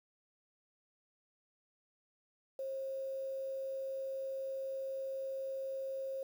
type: tone with quantisation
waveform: sine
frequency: 536 Hz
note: C5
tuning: 42 cents sharp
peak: -37 dBFS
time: 2.59-6.23 s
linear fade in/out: 2 ms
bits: 10
effects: none